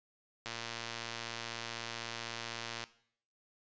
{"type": "click train", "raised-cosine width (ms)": 0.2, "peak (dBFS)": -22, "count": 277, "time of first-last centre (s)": [0.46, 2.839], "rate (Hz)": 116, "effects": ["noise-tail reverb RT60 0.6 s tail -17 dB re dry", "resampled to 16000 Hz"]}